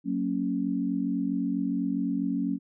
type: chord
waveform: sine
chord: F# major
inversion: none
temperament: equal with one note detuned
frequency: 185 / 229.5 / 277.2 Hz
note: F#3 / A#3 / C#4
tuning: 0 / -27 / 0 cents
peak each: -31 / -31 / -28 dBFS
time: 0.04-2.59 s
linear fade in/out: 50 ms
effects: none